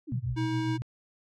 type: exponential sweep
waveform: sine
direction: down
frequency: 349.2 to 41.23 Hz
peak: -35 dBFS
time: 0.07-0.36 s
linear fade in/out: 20 ms
type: tone with tremolo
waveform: sine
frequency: 122.3 Hz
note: B2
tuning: 16 cents flat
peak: -27 dBFS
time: 0.12-0.82 s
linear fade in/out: 0 ms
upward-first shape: sine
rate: 7.3 Hz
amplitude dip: 55%
type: tone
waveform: square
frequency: 318.8 Hz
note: D#4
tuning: 42 cents sharp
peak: -30 dBFS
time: 0.36-0.78 s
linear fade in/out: 20 ms
effects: low-pass 5000 Hz 12 dB/octave

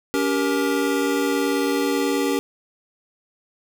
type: chord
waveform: square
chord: G diminished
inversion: second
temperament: just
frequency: 282.2 / 392 / 470.4 Hz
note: Db4 / G4 / Bb4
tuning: +31 / 0 / +16 cents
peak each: -23 / -25 / -26 dBFS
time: 0.14-2.39 s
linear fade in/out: 0 ms
effects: none

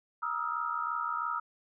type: tone cluster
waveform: sine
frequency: 950 / 1231 / 1294 / 1380 Hz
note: A#5 / D#6 / E6 / F6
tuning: +33 / -19 / -32 / -21 cents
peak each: -38 / -37 / -34 / -37 dBFS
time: 0.22-1.4 s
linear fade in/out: 10 ms
effects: none

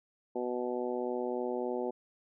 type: harmonic tone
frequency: 123.47 Hz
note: B2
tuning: in tune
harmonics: 2 / 3 / 4 / 5 / 6 / 7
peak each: -39 / -35 / -37 / -41 / -44 / -43 dBFS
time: 0.35-1.91 s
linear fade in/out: 10 ms
effects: none

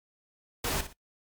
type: noise with echo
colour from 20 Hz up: pink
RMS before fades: -30 dBFS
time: 0.64-0.81 s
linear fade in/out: 5 ms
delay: 60 ms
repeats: 2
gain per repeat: -11 dB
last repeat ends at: 0.93 s
effects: noise-tail reverb RT60 0.1 s tail -20 dB re dry + MP3 96 kbps

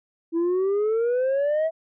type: exponential sweep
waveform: sine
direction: up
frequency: 326.5 to 656 Hz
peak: -17 dBFS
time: 0.32-1.71 s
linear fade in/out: 50 ms
effects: tanh soft clip ceiling -19 dBFS

